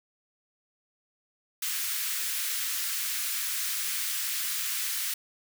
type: high-pass noise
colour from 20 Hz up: white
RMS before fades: -31 dBFS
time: 1.62-5.14 s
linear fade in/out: 5 ms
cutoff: 1400 Hz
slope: 24 dB/octave
effects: none